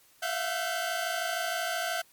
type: tone cluster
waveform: sawtooth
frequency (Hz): 665 / 692 / 718 / 1540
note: E5 / F5 / F5 / G6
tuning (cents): +15 / -16 / +48 / -31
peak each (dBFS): -30 / -37 / -31 / -30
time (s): 0.22-2.02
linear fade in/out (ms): 10
effects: white hiss -61 dBFS RMS until 2.12 s + MP3 96 kbps